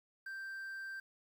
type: tone with quantisation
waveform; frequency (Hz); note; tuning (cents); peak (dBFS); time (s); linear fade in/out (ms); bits
triangle; 1570; G6; +2; -40; 0.26-1; 5; 11
effects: none